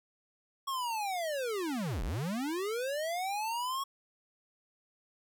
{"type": "linear two-way sweep", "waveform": "square", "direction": "down then up", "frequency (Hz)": [1108.7, 33.68, 1108.7], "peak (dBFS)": -33, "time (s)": [0.67, 3.84], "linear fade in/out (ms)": 10, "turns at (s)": 2.03, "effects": []}